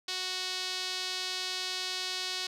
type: tone with band-pass filter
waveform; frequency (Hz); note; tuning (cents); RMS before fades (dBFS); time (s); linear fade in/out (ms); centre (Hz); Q
sawtooth; 370; F#4; 0; -35; 0.08-2.47; 5; 4300; 2.2
effects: none